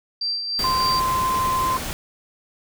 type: tone with tremolo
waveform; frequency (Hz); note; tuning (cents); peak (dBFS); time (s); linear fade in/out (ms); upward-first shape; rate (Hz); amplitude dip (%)
sine; 4699; D8; 0; -21; 0.21-1; 5; sine; 3.3; 45
type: noise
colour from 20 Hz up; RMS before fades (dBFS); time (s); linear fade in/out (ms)
pink; -29; 0.59-1.93; 0
type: tone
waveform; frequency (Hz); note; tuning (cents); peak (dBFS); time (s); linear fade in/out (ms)
sine; 1038; C6; -14; -19; 0.64-1.77; 2
effects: none